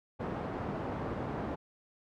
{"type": "band-pass noise", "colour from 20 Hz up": "pink", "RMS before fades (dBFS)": -37, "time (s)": [0.19, 1.56], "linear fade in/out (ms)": 20, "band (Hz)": [100, 980], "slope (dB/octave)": 12, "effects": []}